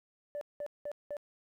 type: tone bursts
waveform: sine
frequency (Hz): 584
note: D5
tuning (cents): -10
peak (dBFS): -34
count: 4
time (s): 0.35-1.168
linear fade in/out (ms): 0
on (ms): 62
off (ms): 190
effects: tanh soft clip ceiling -33 dBFS + 12-bit